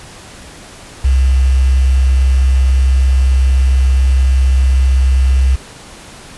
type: tone with quantisation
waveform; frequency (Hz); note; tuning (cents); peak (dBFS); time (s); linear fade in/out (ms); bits
sine; 65.4; C2; 0; -7; 1.04-5.56; 10; 5
effects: pink hiss -35 dBFS RMS until 6.37 s + resampled to 24000 Hz